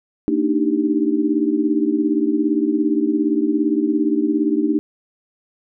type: chord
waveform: sine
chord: Eb major seventh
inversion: second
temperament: equal with one note detuned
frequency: 227.5 / 293.7 / 311.1 / 392 Hz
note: Bb3 / D4 / Eb4 / G4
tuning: -42 / 0 / 0 / 0 cents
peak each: -24 / -19 / -19 / -25 dBFS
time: 0.28-4.79 s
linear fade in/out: 0 ms
effects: none